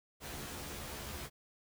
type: noise with comb filter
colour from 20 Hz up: pink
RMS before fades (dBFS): -44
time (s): 0.2-1.3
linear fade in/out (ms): 50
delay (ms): 14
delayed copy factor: +0.95
effects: none